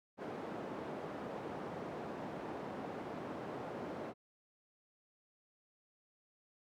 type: band-pass noise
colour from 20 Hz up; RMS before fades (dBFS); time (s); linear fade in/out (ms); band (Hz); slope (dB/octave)
white; -44; 0.17-4.14; 50; 160 to 640; 12
effects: none